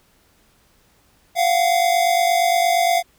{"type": "tone pair together", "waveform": "square", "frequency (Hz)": [691.4, 740], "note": ["F5", "F#5"], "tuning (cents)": [-18, 0], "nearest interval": "minor second", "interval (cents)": 118, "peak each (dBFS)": [-17, -21], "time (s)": [1.35, 3.03], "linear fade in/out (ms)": 50, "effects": ["pink hiss -58 dBFS RMS until 3.18 s"]}